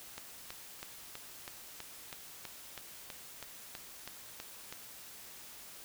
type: click train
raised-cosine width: 0.2 ms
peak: -25 dBFS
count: 15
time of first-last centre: 0.18-4.725 s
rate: 3.08 Hz
effects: white hiss -51 dBFS RMS until 5.84 s